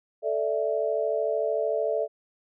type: chord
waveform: sine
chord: A suspended fourth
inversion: none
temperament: just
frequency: 440 / 586.7 / 660 Hz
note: A4 / D5 / E5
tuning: 0 / -2 / +2 cents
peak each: -28 dBFS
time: 0.22-2.08 s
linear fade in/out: 50 ms
effects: none